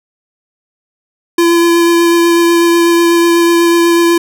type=tone with vibrato; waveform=square; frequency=340 Hz; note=F4; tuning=46 cents flat; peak=-7 dBFS; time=1.38-4.18 s; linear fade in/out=5 ms; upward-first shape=triangle; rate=8.1 Hz; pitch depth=14 cents each way; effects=none